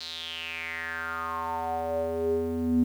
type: tone with band-pass filter sweep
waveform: square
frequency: 82.41 Hz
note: E2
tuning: in tune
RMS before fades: -30 dBFS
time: 0-2.84 s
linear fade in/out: 10 ms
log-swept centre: 4300 to 240 Hz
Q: 6.4
effects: 9-bit